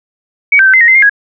sine tone with pitch steps, 2256 / 1562 / 1540 / 2064 / 1872 / 2067 / 2124 / 1654 Hz, C#7 / G6 / G6 / C7 / A#6 / C7 / C7 / G#6, +30 / -7 / -31 / -24 / +7 / -22 / +25 / -8 cents, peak -3 dBFS, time 0.52-1.096 s, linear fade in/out 5 ms, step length 72 ms, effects none

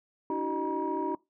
sine tone cluster, 291.2 / 325.5 / 379.1 / 612 / 955 Hz, D4 / E4 / F#4 / D#5 / A#5, -15 / -22 / +42 / -29 / +42 cents, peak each -34 / -34 / -33 / -40 / -31 dBFS, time 0.3-1.15 s, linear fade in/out 2 ms, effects noise-tail reverb RT60 0.2 s tail -22 dB re dry + tanh soft clip ceiling -20 dBFS

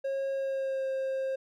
triangle tone with pitch glide, 543 to 532.1 Hz, C#5 to C5, -36 to +29 cents, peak -27 dBFS, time 0.04-1.36 s, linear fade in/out 10 ms, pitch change -35 cents, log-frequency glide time 0.31-0.87 s, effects none

